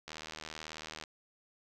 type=click train; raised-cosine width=0.2 ms; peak=-25 dBFS; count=76; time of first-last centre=0.08-1.038 s; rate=78.3 Hz; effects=none